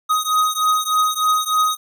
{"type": "beating tone pair", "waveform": "square", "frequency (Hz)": [1252, 1255.3], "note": ["D#6", "D#6"], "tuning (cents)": [10, 15], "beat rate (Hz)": 3.3, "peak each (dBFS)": [-19, -20], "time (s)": [0.09, 1.77], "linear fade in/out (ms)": 20, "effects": []}